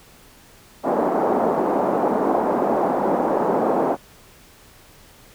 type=band-pass noise; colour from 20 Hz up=white; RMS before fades=-20 dBFS; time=0.83-3.97 s; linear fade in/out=50 ms; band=210 to 840 Hz; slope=24 dB/octave; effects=pink hiss -49 dBFS RMS until 5.34 s